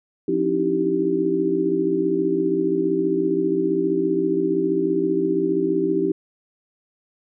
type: tone cluster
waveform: sine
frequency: 174.9 / 269.7 / 307.3 / 322.4 / 388.4 Hz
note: F3 / C#4 / D#4 / E4 / G4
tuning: +3 / -47 / -21 / -38 / -16 cents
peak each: -30 / -27 / -28 / -23 / -21 dBFS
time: 0.28-6.12 s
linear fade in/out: 5 ms
effects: none